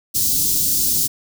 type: band-stop noise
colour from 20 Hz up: white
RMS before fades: -18 dBFS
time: 0.14-1.08 s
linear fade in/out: 20 ms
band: 320 to 4500 Hz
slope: 24 dB/octave
effects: none